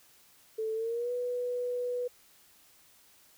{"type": "tone with pitch glide", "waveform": "sine", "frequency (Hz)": [440.6, 491.7], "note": ["A4", "B4"], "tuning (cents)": [2, -8], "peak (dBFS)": -30, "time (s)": [0.58, 2.08], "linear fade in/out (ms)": 10, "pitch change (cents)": 190, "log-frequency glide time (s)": [0.74, 1.12], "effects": ["white hiss -61 dBFS RMS until 3.37 s"]}